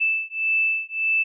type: beating tone pair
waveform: sine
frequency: 2637 / 2638.7 Hz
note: E7 / E7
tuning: 0 / +1 cents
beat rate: 1.7 Hz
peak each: -23 dBFS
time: 0-1.24 s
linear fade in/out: 20 ms
effects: none